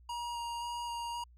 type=tone with vibrato; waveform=square; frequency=947 Hz; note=A#5; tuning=27 cents sharp; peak=-37 dBFS; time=0.09-1.24 s; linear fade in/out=5 ms; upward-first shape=square; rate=1.9 Hz; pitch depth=9 cents each way; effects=added 60 Hz sine -56 dBFS peak until 1.37 s + low-pass 10000 Hz 12 dB/octave